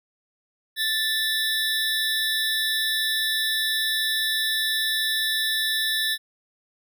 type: tone cluster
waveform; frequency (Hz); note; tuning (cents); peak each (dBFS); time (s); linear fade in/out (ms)
square; 1763 / 3543 / 3882; A6 / A7 / B7; +3 / +11 / -31; -27 / -28 / -27; 0.76-6.18; 50
effects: none